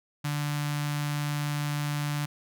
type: tone with notch filter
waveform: sawtooth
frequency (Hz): 146.83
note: D3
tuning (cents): 0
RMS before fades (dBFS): -30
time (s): 0.24-2.26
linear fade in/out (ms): 10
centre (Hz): 440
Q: 0.57
effects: none